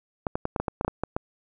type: clicks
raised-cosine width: 1 ms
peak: -12 dBFS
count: 11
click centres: 0.268 / 0.355 / 0.454 / 0.562 / 0.6 / 0.682 / 0.811 / 0.848 / 0.88 / 1.036 / 1.165 s
effects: none